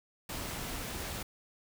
pink noise, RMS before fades -39 dBFS, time 0.29-1.23 s, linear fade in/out 5 ms, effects none

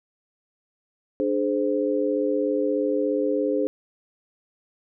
sine tone cluster, 295.5 / 422.1 / 519 Hz, D4 / G#4 / C5, +11 / +28 / -14 cents, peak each -25 dBFS, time 1.2-3.67 s, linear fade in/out 0 ms, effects none

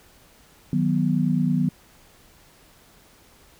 sine chord, B major, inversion first, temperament equal with one note detuned, 155.56 / 185 / 245 Hz, D#3 / F#3 / B3, 0 / 0 / -14 cents, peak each -23 dBFS, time 0.73-1.69 s, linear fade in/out 2 ms, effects pink hiss -54 dBFS RMS until 3.59 s

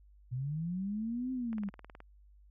sine linear two-way sweep, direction up then down, 119.9 to 261.6 to 192.7 Hz, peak -33 dBFS, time 0.31-1.7 s, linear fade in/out 20 ms, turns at 1.32 s
click train, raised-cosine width 0.5 ms, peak -34 dBFS, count 10, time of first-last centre 1.53-2.004 s, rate 19 Hz
effects added 50 Hz sine -57 dBFS peak until 2.5 s

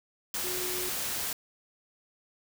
sine tone in noise, 364 Hz, F#4, 28 cents flat, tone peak -37 dBFS, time 0.44-0.89 s, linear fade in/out 2 ms, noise white, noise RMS -33 dBFS, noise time 0.34-1.33 s, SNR -7 dB, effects none

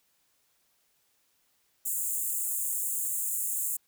pink high-pass noise, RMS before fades -31 dBFS, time 1.85-3.77 s, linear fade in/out 10 ms, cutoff 7000 Hz, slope 96 dB/octave, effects white hiss -71 dBFS RMS until 3.87 s

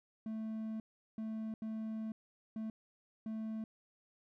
triangle tone bursts at uneven times, 220 Hz, A3, in tune, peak -36 dBFS, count 5, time 0.26-0.8 / 1.18-1.54 / 1.62-2.12 / 2.56-2.7 / 3.26-3.64 s, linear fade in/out 2 ms, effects none

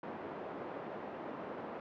white band-pass noise, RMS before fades -44 dBFS, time 0.03-1.8 s, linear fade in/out 2 ms, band 220 to 710 Hz, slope 12 dB/octave, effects low-pass 3000 Hz 12 dB/octave

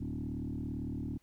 sine tone with frequency modulation, 180.9 Hz, F#3, 39 cents flat, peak -34 dBFS, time 0-1.18 s, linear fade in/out 10 ms, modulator 37.8 Hz, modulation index 3.3, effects tanh soft clip ceiling -30 dBFS + pink hiss -72 dBFS RMS until 1.22 s

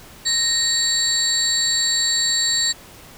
sine tone cluster, 1856 / 3929 / 4463 / 7460 Hz, A#6 / B7 / C#8 / A#8, -8 / -10 / +11 / 0 cents, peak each -25 / -21 / -21 / -20 dBFS, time 0.25-2.73 s, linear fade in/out 20 ms, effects tanh soft clip ceiling -11 dBFS + pink hiss -43 dBFS RMS until 3.17 s

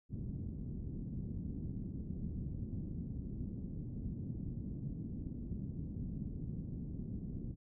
white low-pass noise, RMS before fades -42 dBFS, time 0.09-7.56 s, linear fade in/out 50 ms, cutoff 230 Hz, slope 24 dB/octave, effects none

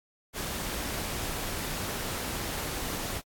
pink noise, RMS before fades -34 dBFS, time 0.33-3.22 s, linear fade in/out 50 ms, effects AAC 64 kbps

